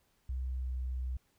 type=tone with pitch glide; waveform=sine; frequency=64 to 63.37 Hz; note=C2 to B1; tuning=-38 to +45 cents; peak=-33 dBFS; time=0.29-1.17 s; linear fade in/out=5 ms; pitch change=-17 cents; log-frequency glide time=0.55-0.72 s; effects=pink hiss -73 dBFS RMS until 1.38 s